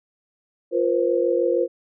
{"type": "chord", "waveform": "sine", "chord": "F suspended fourth", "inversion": "none", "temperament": "equal with one note detuned", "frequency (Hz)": [349.2, 476.8, 523.3], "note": ["F4", "Bb4", "C5"], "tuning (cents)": [0, 39, 0], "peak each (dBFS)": -22, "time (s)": [0.71, 1.68], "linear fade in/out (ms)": 50, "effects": []}